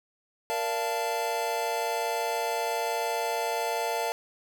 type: chord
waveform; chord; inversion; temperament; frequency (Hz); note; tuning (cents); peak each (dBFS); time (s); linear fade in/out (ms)
square; Bb major seventh; none; equal with one note detuned; 466.2 / 587.3 / 687.3 / 880; Bb4 / D5 / F5 / A5; 0 / 0 / -28 / 0; -34 / -37 / -33 / -32; 0.5-4.12; 0
effects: none